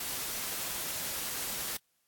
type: noise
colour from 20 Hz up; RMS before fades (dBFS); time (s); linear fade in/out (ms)
white; -36; 0-1.77; 5
effects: white hiss -75 dBFS RMS until 2.07 s + AAC 64 kbps